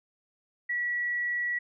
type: tone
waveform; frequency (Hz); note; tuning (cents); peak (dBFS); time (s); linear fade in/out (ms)
sine; 1936; B6; -35; -27; 0.69-1.59; 10
effects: none